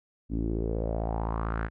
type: tone with low-pass filter sweep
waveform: sawtooth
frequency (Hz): 55.6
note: A1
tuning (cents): +19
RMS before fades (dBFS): -30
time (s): 0.29-1.7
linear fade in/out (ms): 50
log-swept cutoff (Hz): 260 to 1700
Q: 4
effects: none

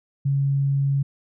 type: tone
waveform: sine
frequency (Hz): 138.8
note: C#3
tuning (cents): +3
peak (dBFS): -18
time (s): 0.25-1.03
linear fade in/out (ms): 10
effects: none

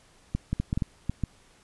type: clicks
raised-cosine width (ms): 5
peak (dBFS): -14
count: 8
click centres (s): 0.35 / 0.53 / 0.6 / 0.729 / 0.775 / 0.822 / 1.096 / 1.237
effects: pink hiss -59 dBFS RMS until 1.63 s + resampled to 24000 Hz

